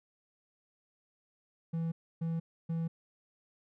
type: tone bursts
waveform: triangle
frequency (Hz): 164.81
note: E3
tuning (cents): 0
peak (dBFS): -29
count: 3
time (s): 1.73-2.88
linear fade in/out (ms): 10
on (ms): 190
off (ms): 290
effects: none